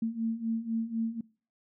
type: beating tone pair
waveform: sine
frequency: 223.9 / 227.9 Hz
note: A3 / A#3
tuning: +30 / -39 cents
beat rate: 4 Hz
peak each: -34 / -30 dBFS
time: 0.02-1.21 s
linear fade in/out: 5 ms
effects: noise-tail reverb RT60 0.4 s tail -23 dB re dry